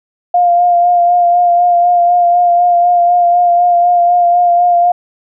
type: tone with vibrato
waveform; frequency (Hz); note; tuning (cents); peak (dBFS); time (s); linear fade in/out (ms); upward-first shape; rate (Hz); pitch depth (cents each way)
sine; 702; F5; +9; -6; 0.34-4.92; 5; sine; 4; 22
effects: none